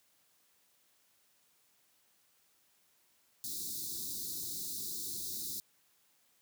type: band-stop noise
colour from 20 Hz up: white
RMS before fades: -40 dBFS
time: 3.44-5.6 s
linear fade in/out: 0 ms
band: 400 to 3700 Hz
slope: 96 dB/octave
effects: white hiss -71 dBFS RMS until 6.41 s + high-pass 80 Hz 12 dB/octave